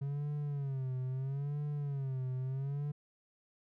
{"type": "tone with vibrato", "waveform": "triangle", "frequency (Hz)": 137.5, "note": "C#3", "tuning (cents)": -14, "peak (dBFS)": -32, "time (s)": [0.01, 2.92], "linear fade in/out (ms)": 10, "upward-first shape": "sine", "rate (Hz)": 0.76, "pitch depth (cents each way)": 120, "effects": []}